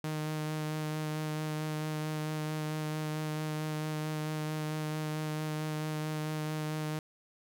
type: tone with vibrato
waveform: sawtooth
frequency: 154.2 Hz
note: D#3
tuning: 15 cents flat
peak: -29 dBFS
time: 0.04-6.99 s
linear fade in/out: 2 ms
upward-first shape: sine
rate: 4.5 Hz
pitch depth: 12 cents each way
effects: none